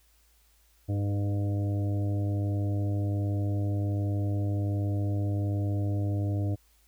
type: harmonic tone with a mistuned harmonic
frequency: 101.3 Hz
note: G#2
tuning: 43 cents flat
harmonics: 1 / 2 / 3 / 4 / 5 / 6 / 7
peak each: -26 / -42 / -35 / -47 / -45 / -43 / -48 dBFS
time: 0.88-6.56 s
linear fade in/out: 20 ms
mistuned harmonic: 5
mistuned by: -20 cents
effects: added 55 Hz sine -63 dBFS peak until 6.87 s + white hiss -66 dBFS RMS until 6.87 s